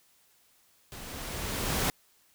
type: noise with level ramp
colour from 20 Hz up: pink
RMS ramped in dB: -44 to -27 dBFS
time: 0.92-1.9 s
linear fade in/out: 0 ms
effects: white hiss -65 dBFS RMS until 2.34 s